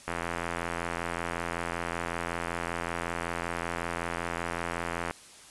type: click train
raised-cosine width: 0.5 ms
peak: -16 dBFS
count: 430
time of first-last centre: 0.08-5.109 s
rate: 85.3 Hz
effects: white hiss -51 dBFS RMS until 5.5 s + resampled to 24000 Hz